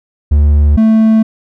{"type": "tone pair in turn", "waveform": "triangle", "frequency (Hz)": [73.42, 220.8], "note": ["D2", "A3"], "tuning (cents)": [0, 6], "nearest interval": "octave + perfect fifth", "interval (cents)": 1906, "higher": "second", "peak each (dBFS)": -3, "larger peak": "neither", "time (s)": [[0.31, 0.77], [0.77, 1.23]], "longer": "neither", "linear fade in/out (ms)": 10, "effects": []}